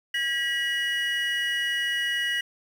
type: tone cluster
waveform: triangle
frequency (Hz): 1630 / 1931 / 2909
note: G#6 / B6 / F#7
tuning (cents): -33 / -39 / -30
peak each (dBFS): -32 / -25 / -27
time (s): 0.14-2.41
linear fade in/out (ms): 5
effects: 8-bit